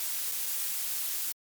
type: noise with dropouts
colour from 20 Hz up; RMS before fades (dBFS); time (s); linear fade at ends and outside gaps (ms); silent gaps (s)
blue; -32; 0-1.32; 0; 0.314-0.32 / 0.459-0.463
effects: MP3 96 kbps